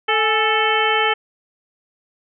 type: harmonic tone with a mistuned harmonic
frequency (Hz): 440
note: A4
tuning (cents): 0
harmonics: 1 / 2 / 3 / 4 / 5 / 6 / 7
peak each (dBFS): -22 / -21 / -22 / -23 / -23 / -26 / -23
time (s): 0.08-1.14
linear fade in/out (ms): 10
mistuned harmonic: 2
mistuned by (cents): -81
effects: none